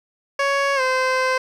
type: tone with pitch glide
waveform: 15% pulse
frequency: 557 to 516.7 Hz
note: C#5 to C5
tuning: +8 to -22 cents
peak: -11 dBFS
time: 0.39-1.38 s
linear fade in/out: 5 ms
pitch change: -130 cents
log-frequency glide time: 0.75-0.81 s
effects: low-pass 5000 Hz 12 dB/octave + 8-bit